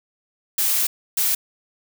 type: noise bursts at uneven times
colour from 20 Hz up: blue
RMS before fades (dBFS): -20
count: 2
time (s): 0.58-0.87 / 1.17-1.35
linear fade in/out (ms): 5
effects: none